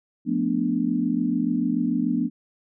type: chord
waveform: sine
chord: B half-diminished seventh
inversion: second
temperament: equal with one note detuned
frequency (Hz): 176.54 / 220 / 246.9 / 293.7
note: F3 / A3 / B3 / D4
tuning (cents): +19 / 0 / 0 / 0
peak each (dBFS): -29 / -27 / -24 / -26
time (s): 0.25-2.3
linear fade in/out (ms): 50
effects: none